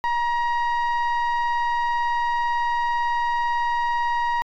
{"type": "tone with frequency modulation", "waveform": "sine", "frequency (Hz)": 951, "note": "A#5", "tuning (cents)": 34, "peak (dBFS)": -17, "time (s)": [0.04, 4.42], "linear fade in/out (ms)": 0, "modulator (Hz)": 942, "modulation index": 0.71, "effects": ["tanh soft clip ceiling -19 dBFS"]}